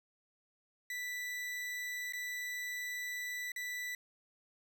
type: tone with dropouts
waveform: 40% pulse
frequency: 1975.5 Hz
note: B6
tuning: in tune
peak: -37 dBFS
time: 0.9-3.95 s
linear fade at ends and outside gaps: 2 ms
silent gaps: 2.124-2.134 / 3.519-3.561 s
effects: none